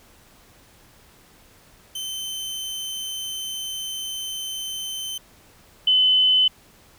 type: tone pair in turn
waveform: sawtooth / sine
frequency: 3079 / 3028 Hz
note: G7 / F#7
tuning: -32 / +39 cents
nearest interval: unison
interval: 29 cents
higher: first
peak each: -25 / -14 dBFS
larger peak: second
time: 1.95-5.18 / 5.87-6.48 s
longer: first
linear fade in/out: 5 ms
effects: pink hiss -53 dBFS RMS until 6.98 s